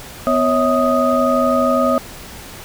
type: tone cluster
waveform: sine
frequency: 250 / 552 / 644 / 1246 Hz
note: B3 / C#5 / E5 / D#6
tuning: +21 / -7 / -41 / +2 cents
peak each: -18 dBFS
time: 0.27-1.98 s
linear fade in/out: 0 ms
effects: pink hiss -35 dBFS RMS until 2.64 s